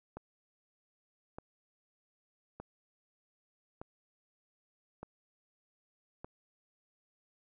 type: click train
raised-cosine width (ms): 1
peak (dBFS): -29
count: 6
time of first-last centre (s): 0.17-6.245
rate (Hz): 0.823
effects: none